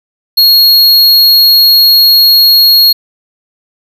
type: tone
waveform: square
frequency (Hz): 4300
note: C8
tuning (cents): +47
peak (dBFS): -3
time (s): 0.37-2.93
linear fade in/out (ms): 10
effects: none